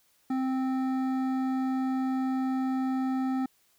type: tone with hard clipping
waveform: sine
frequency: 261.6 Hz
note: C4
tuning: in tune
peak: -28 dBFS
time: 0.3-3.46 s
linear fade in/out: 5 ms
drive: 11 dB
effects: white hiss -67 dBFS RMS until 3.78 s